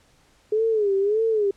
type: tone with vibrato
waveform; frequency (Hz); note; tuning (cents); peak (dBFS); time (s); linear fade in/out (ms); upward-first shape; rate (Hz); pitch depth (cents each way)
sine; 418.9; G#4; +15; -18; 0.52-1.51; 5; sine; 1.7; 130
effects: pink hiss -59 dBFS RMS until 1.56 s + low-pass 9000 Hz 12 dB/octave